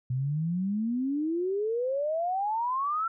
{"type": "exponential sweep", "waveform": "sine", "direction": "up", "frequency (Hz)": [123.3, 1362], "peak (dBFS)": -26, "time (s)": [0.1, 3.08], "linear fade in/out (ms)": 5, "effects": []}